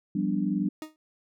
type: chord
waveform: sine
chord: G dominant seventh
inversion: third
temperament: equal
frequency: 174.61 / 196 / 246.9 / 293.7 Hz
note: F3 / G3 / B3 / D4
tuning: 0 / 0 / 0 / 0 cents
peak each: -32 / -27 / -33 / -30 dBFS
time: 0.15-0.69 s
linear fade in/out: 5 ms
type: tone with exponential decay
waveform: 40% pulse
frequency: 311.1 Hz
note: D#4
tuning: in tune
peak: -31 dBFS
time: 0.82-0.96 s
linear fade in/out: 1 ms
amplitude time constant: 30 ms
effects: none